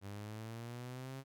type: linear sweep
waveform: sawtooth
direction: up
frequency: 98 to 136 Hz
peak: -40 dBFS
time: 0.01-1.24 s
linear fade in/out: 50 ms
effects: none